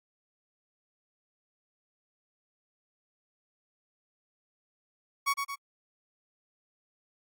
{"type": "tone with echo", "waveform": "30% pulse", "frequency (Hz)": 1118, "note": "C#6", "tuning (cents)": 14, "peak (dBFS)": -22, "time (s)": [5.26, 5.34], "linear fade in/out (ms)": 20, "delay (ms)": 110, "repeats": 2, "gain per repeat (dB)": -5, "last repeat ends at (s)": 5.56, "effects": ["AAC 64 kbps"]}